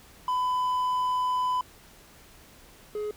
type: tone pair in turn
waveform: triangle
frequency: 1003 / 420.9 Hz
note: B5 / G#4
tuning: +26 / +23 cents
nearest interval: octave + minor third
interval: 1503 cents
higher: first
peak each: -22 / -27 dBFS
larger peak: first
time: 0.28-1.61 / 2.95-3.11 s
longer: first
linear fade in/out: 2 ms
effects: pink hiss -53 dBFS RMS until 3.16 s